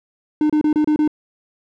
triangle tone bursts, 303.2 Hz, D#4, 45 cents flat, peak -11 dBFS, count 6, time 0.41-1.077 s, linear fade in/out 2 ms, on 87 ms, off 29 ms, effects none

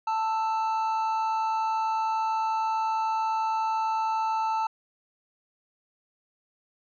triangle tone pair together, 885.5 / 1319 Hz, A5 / E6, +11 / +1 cents, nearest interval perfect fifth, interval 690 cents, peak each -23 / -31 dBFS, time 0.07-4.67 s, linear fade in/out 5 ms, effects resampled to 16000 Hz

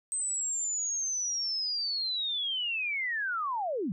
sine linear sweep, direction down, 8290 to 160 Hz, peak -29 dBFS, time 0.12-3.92 s, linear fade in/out 0 ms, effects none

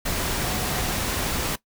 sine tone in noise, 738 Hz, F#5, 5 cents flat, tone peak -36 dBFS, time 0.43-0.92 s, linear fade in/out 10 ms, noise pink, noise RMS -26 dBFS, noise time 0.05-1.56 s, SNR -13 dB, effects noise-tail reverb RT60 0.1 s tail -18 dB re dry

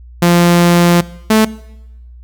sawtooth tone pair in turn, 173.3 / 218.3 Hz, F3 / A3, -13 / -13 cents, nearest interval major third, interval 400 cents, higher second, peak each -3 dBFS, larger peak neither, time 0.22-1.01 / 1.3-1.45 s, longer first, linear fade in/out 5 ms, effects noise-tail reverb RT60 0.9 s tail -20 dB re dry + added 60 Hz sine -33 dBFS peak until 2.23 s

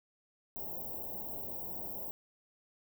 white band-stop noise, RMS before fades -41 dBFS, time 0.56-2.11 s, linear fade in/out 0 ms, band 870 to 15000 Hz, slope 48 dB/octave, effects none

